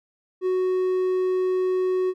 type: tone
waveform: triangle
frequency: 370 Hz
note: F#4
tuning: in tune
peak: -18 dBFS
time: 0.41-2.14 s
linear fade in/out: 50 ms
effects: none